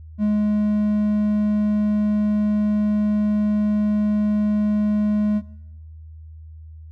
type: tone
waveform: triangle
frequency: 210 Hz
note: G#3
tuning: 19 cents sharp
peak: -14 dBFS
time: 0.18-5.42 s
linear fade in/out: 50 ms
effects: noise-tail reverb RT60 1.0 s tail -21 dB re dry + added 79 Hz sine -37 dBFS peak until 6.91 s